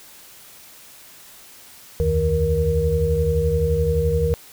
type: tone cluster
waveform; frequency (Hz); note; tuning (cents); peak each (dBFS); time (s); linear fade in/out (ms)
sine; 73 / 84.6 / 155.8 / 470.8; D2 / E2 / D#3 / A#4; -10 / +45 / +3 / +17; -23 / -23 / -24 / -20; 2-4.34; 0
effects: white hiss -45 dBFS RMS until 4.52 s